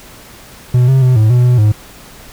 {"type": "tone with pitch steps", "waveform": "triangle", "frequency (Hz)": [124.2, 132.8, 127.4, 108.6, 123.2, 123.9, 106.1], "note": ["B2", "C3", "C3", "A2", "B2", "B2", "G#2"], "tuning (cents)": [10, 26, -46, -22, -4, 6, 38], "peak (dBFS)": -4, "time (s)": [0.74, 1.72], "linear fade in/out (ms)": 5, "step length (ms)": 140, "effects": ["pink hiss -37 dBFS RMS until 2.32 s"]}